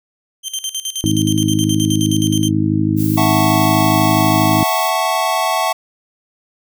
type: tone with tremolo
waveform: 20% pulse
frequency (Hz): 3136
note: G7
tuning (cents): 0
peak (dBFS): -14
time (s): 0.43-2.51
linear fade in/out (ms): 50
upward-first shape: square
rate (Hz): 9.5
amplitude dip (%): 80
type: harmonic tone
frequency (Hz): 52.4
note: G#1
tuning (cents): +16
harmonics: 2 / 3 / 4 / 5 / 6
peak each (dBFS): -19 / -20 / -21 / -21 / -17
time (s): 1.04-4.63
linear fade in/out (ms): 0
type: noise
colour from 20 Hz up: violet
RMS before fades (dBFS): -27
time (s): 2.96-4.92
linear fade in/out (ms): 50
type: chord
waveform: square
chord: F# minor seventh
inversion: third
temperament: equal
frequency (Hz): 659.3 / 740 / 880 / 1108.7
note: E5 / F#5 / A5 / C#6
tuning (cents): 0 / 0 / 0 / 0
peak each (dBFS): -21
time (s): 3.17-5.73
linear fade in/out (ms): 10
effects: none